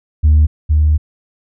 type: tone pair in turn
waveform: sine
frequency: 76.2 / 76.2 Hz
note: D#2 / D#2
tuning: -36 / -36 cents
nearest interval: unison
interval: 0 cents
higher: neither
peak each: -4 / -7 dBFS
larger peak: first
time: 0.23-0.47 / 0.69-0.98 s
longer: second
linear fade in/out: 20 ms
effects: tanh soft clip ceiling -4 dBFS